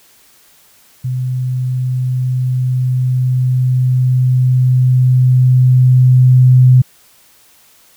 sine tone with level ramp, 127.3 Hz, C3, 47 cents flat, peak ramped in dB -15 to -3 dBFS, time 1.04-6.82 s, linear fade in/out 10 ms, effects white hiss -48 dBFS RMS until 7.96 s

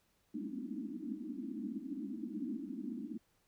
white band-pass noise, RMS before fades -42 dBFS, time 0.34-3.18 s, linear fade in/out 5 ms, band 200 to 320 Hz, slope 96 dB/octave, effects pink hiss -75 dBFS RMS until 3.47 s

